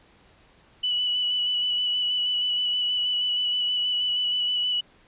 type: tone with vibrato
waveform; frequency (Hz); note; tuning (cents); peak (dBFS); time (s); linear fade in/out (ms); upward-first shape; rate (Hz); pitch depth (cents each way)
sine; 2960; F#7; 0; -22; 0.83-4.81; 10; square; 6.3; 15
effects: pink hiss -57 dBFS RMS until 5.07 s + resampled to 8000 Hz